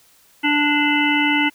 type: harmonic tone with a mistuned harmonic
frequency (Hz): 293.7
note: D4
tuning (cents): 0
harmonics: 1 / 3 / 5 / 7 / 9 / 10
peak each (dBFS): -19 / -23 / -25 / -20 / -24 / -25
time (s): 0.43-1.5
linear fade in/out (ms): 20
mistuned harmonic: 10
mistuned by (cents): +19
effects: white hiss -54 dBFS RMS until 1.54 s